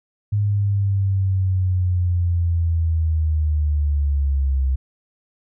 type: linear sweep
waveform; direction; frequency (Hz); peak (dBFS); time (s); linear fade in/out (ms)
sine; down; 103.83 to 65.41; -16; 0.32-4.76; 10
effects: none